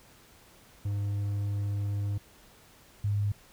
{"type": "tone pair in turn", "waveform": ["triangle", "sine"], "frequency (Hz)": [101.4, 102.46], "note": ["G#2", "G#2"], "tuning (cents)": [-41, -23], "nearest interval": "unison", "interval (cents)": 18, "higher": "second", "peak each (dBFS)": [-26, -25], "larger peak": "second", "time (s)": [[0.85, 2.18], [3.04, 3.32]], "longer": "first", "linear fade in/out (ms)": 5, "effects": ["pink hiss -57 dBFS RMS until 3.52 s"]}